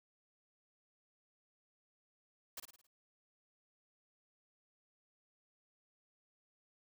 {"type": "noise with echo", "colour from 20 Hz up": "white", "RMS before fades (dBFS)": -45, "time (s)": [2.57, 2.6], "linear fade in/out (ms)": 5, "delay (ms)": 54, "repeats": 5, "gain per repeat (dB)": -6, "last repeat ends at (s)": 2.87, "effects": []}